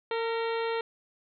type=harmonic tone with a mistuned harmonic; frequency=456.4 Hz; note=A#4; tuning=37 cents flat; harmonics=1 / 2 / 3 / 4 / 5 / 6 / 7 / 8 / 9; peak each=-29 / -35 / -39 / -41 / -43 / -45 / -46 / -47 / -48 dBFS; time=0.11-0.81 s; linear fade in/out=2 ms; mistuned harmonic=4; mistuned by=+47 cents; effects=none